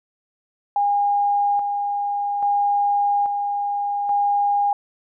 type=tone with tremolo; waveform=sine; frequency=813 Hz; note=G#5; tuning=37 cents flat; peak=-16 dBFS; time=0.76-4.73 s; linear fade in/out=2 ms; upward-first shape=square; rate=0.6 Hz; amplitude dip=40%; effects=none